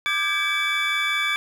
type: tone cluster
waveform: triangle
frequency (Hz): 1190 / 1581 / 1666 / 2297 / 3466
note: D6 / G6 / G#6 / D7 / A7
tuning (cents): +22 / +14 / +5 / -39 / -27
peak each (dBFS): -27 / -29 / -29 / -22 / -26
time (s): 0.06-1.36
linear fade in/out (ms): 0
effects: none

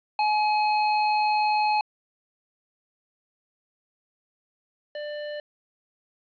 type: tone pair in turn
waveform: square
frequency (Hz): 847 / 593.5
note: G#5 / D5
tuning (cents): +34 / +18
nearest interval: tritone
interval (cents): 616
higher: first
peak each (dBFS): -21 / -32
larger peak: first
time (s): 0.19-1.81 / 4.95-5.4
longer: first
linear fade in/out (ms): 2
effects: resampled to 11025 Hz + 10-bit

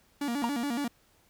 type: tone with vibrato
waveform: 45% pulse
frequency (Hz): 260.1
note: C4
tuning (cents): -10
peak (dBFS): -29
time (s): 0.21-0.88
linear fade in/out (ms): 5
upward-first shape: square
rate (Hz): 7.1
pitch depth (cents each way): 170
type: tone with exponential decay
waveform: triangle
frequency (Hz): 937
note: A#5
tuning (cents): +9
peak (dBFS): -20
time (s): 0.44-0.52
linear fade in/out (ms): 0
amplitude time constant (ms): 17
effects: pink hiss -65 dBFS RMS until 1.29 s

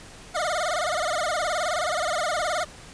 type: tone with vibrato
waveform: 25% pulse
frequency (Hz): 659.3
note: E5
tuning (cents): 0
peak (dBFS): -20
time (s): 0.34-2.65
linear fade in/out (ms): 20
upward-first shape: sine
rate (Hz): 19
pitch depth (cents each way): 180
effects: pink hiss -45 dBFS RMS until 2.93 s + resampled to 22050 Hz

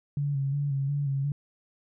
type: tone with vibrato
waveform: sine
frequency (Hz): 140.3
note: C#3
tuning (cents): +21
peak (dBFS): -25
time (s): 0.17-1.32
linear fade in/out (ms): 2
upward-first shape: square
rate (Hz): 2.8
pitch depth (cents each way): 38
effects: none

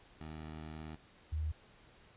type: tone pair in turn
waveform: 15% pulse / sine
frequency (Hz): 78 / 77.55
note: D#2 / D#2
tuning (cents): +5 / -5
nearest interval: unison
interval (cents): 10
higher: first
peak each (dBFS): -38 / -33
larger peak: second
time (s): 0.2-0.96 / 1.32-1.52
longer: first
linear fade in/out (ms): 10
effects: pink hiss -62 dBFS RMS until 2.16 s + resampled to 8000 Hz

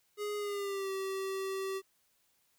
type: tone with pitch glide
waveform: square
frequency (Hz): 415.3 to 385.3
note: G#4 to G4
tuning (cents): 0 to -30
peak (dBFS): -35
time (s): 0.17-1.82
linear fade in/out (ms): 50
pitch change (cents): -130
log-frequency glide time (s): 0.37-0.91
effects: white hiss -73 dBFS RMS until 2.58 s

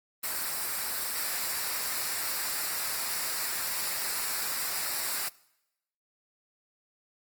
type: noise with comb filter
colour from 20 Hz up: white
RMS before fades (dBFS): -32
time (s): 0.23-5.29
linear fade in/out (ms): 10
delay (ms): 0.31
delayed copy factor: -0.6
effects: noise-tail reverb RT60 0.9 s tail -23 dB re dry + Opus 24 kbps

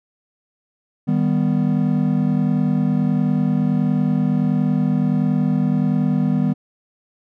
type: chord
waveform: triangle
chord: Eb augmented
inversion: none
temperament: equal with one note detuned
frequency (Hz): 155.56 / 197.02 / 246.9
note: Eb3 / G3 / B3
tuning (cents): 0 / +9 / 0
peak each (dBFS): -18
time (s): 1.07-6.54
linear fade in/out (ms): 20
effects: none

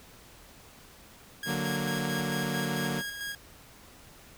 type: tone with tremolo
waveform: sawtooth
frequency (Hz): 1639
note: G#6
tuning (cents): -23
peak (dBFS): -30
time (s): 1.43-3.35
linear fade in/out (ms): 2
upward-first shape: square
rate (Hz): 4.5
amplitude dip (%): 40
type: chord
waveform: sawtooth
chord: D augmented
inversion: none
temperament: equal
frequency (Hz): 146.83 / 185 / 233.1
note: D3 / F#3 / A#3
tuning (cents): 0 / 0 / 0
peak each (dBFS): -30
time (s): 1.45-3.03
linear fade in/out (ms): 50
effects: pink hiss -53 dBFS RMS until 4.37 s

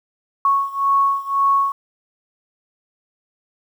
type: beating tone pair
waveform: sine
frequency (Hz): 1105 / 1106.9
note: C#6 / C#6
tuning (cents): -6 / -3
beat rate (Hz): 1.9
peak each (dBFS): -17 / -19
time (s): 0.45-1.72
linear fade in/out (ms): 2
effects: 8-bit

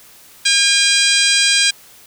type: harmonic tone with a mistuned harmonic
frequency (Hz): 808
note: G#5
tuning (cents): -48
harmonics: 2 / 3 / 4 / 5 / 6 / 7 / 8 / 9 / 10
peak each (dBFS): -20 / -18 / -18 / -19 / -18 / -24 / -26 / -29 / -19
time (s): 0.45-1.71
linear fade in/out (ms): 10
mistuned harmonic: 5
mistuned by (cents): -30
effects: white hiss -44 dBFS RMS until 2.06 s

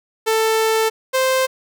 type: tone pair in turn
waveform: sawtooth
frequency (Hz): 443 / 522.2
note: A4 / C5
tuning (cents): +12 / -3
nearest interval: minor third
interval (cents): 285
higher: second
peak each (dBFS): -11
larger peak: neither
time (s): 0.26-0.9 / 1.13-1.47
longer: first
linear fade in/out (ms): 20
effects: none

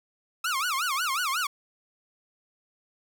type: tone with vibrato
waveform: sawtooth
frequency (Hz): 1252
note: D#6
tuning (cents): +10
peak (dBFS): -22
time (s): 0.44-1.47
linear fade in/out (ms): 5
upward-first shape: sine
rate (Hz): 5.5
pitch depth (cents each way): 300
effects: none

